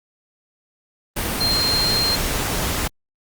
sine tone in noise, 4186 Hz, C8, in tune, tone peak -18 dBFS, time 1.4-2.16 s, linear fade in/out 10 ms, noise pink, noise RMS -23 dBFS, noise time 1.16-2.88 s, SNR +2 dB, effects Opus 32 kbps

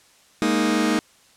sawtooth chord, Ab suspended second, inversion none, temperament just, 207.7 / 233.6 / 311.5 Hz, Ab3 / Bb3 / Eb4, 0 / +4 / +2 cents, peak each -20 / -19 / -17 dBFS, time 0.42-0.99 s, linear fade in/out 0 ms, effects white hiss -55 dBFS RMS until 1.36 s + low-pass 9000 Hz 12 dB/octave

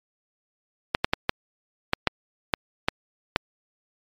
clicks, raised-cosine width 0.3 ms, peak -3 dBFS, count 9, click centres 0.949 / 1.045 / 1.135 / 1.294 / 1.934 / 2.073 / 2.538 / 2.885 / 3.361 s, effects MP3 96 kbps

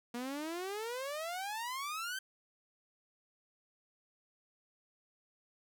sawtooth exponential sweep, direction up, 234.8 to 1575 Hz, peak -34 dBFS, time 0.14-2.19 s, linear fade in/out 5 ms, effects none

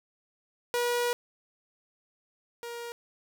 sawtooth tone pair in turn, 482.6 / 472.1 Hz, B4 / A#4, -40 / +22 cents, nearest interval unison, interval 38 cents, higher first, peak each -22 / -33 dBFS, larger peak first, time 0.74-1.13 / 2.63-2.92 s, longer first, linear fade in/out 0 ms, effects none

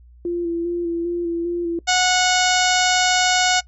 sine tone with vibrato, 342.1 Hz, F4, 36 cents flat, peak -20 dBFS, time 0.25-1.79 s, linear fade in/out 2 ms, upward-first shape square, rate 2.5 Hz, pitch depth 22 cents each way
harmonic tone, 733 Hz, F#5, 16 cents flat, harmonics 1 / 2 / 3 / 4 / 5 / 6 / 7 / 8 / 9 / 10, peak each -19 / -22 / -24 / -25 / -26 / -27 / -27 / -28 / -29 / -29 dBFS, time 1.87-3.61 s, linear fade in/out 20 ms
effects noise-tail reverb RT60 0.1 s tail -20 dB re dry + added 60 Hz sine -44 dBFS peak until 3.67 s

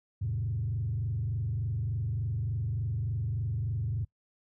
sine tone with frequency modulation, 110 Hz, A2, in tune, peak -28 dBFS, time 0.21-4.05 s, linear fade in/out 10 ms, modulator 23.4 Hz, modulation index 1.1, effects noise-tail reverb RT60 0.1 s tail -22 dB re dry + tanh soft clip ceiling -24 dBFS

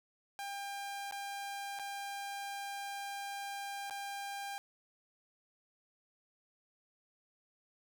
sawtooth tone with dropouts, 799 Hz, G5, 33 cents sharp, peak -36 dBFS, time 0.39-4.58 s, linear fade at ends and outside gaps 0 ms, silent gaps 1.111-1.123 / 1.789-1.796 / 3.898-3.908 s, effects none

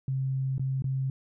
sine tone with dropouts, 133.2 Hz, C3, 31 cents sharp, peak -26 dBFS, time 0.08-1.1 s, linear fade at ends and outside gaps 2 ms, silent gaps 0.581-0.595 / 0.822-0.842 s, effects none

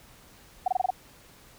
sine tone bursts, 745 Hz, F#5, 12 cents sharp, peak -20 dBFS, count 6, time 0.66-0.905 s, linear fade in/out 5 ms, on 20 ms, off 25 ms, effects pink hiss -54 dBFS RMS until 1.58 s

